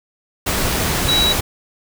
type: tone in noise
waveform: sine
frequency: 3900 Hz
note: B7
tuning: 23 cents flat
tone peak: -14 dBFS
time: 1.08-1.33 s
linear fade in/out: 10 ms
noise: pink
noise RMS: -19 dBFS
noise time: 0.46-1.41 s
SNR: +2 dB
effects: none